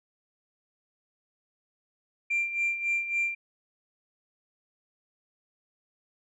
sine tone with tremolo, 2371 Hz, D7, 16 cents sharp, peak -22 dBFS, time 2.3-3.35 s, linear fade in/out 10 ms, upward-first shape sine, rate 3.6 Hz, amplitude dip 70%, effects tanh soft clip ceiling -21 dBFS

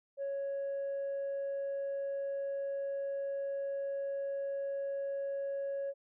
sine tone, 554.4 Hz, C#5, in tune, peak -32 dBFS, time 0.17-5.94 s, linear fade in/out 50 ms, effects tanh soft clip ceiling -32 dBFS

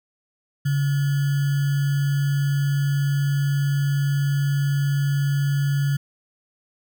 sine tone with sample-and-hold, 140.9 Hz, C#3, 29 cents sharp, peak -18 dBFS, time 0.65-5.97 s, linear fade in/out 10 ms, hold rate 1575 Hz, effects none

